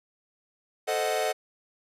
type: chord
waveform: 45% pulse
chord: A diminished seventh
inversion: none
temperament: equal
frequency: 440 / 523.3 / 622.3 / 740 Hz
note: A4 / C5 / Eb5 / Gb5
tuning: 0 / 0 / 0 / 0 cents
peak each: -31 / -33 / -30 / -30 dBFS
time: 0.87-1.33 s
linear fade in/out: 20 ms
effects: resampled to 32000 Hz